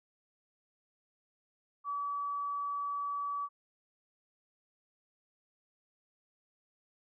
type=tone; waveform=sine; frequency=1145 Hz; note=D6; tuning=44 cents flat; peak=-33 dBFS; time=1.84-3.49 s; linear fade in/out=50 ms; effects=none